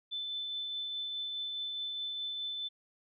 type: tone with tremolo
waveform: sine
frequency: 3520 Hz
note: A7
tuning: in tune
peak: -34 dBFS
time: 0.11-2.69 s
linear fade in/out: 20 ms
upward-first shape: triangle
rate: 4.8 Hz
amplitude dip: 25%
effects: none